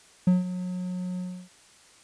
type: tone with ADSR envelope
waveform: triangle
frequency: 181.5 Hz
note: F#3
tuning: 33 cents flat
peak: -13 dBFS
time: 0.27-1.49 s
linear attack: 5 ms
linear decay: 160 ms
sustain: -14 dB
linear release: 300 ms
effects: white hiss -55 dBFS RMS until 2.03 s + resampled to 22050 Hz